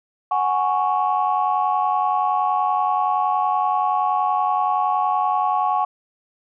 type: chord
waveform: sine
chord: F# suspended second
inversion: none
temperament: equal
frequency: 740 / 830.6 / 1108.7 Hz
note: F#5 / G#5 / C#6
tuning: 0 / 0 / 0 cents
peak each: -21 dBFS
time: 0.31-5.85 s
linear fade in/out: 5 ms
effects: tanh soft clip ceiling -9 dBFS